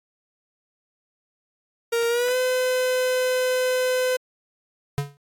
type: tone with pitch glide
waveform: 45% pulse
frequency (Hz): 466.2 to 508.4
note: A#4 to C5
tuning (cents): 0 to -50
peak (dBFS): -20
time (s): 1.92-4.17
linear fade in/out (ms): 10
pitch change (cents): +150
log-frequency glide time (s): 2.08-2.36
type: tone with exponential decay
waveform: square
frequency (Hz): 142.4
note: C#3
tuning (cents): +47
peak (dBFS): -19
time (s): 4.98-5.17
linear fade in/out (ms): 0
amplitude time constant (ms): 40
effects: AAC 64 kbps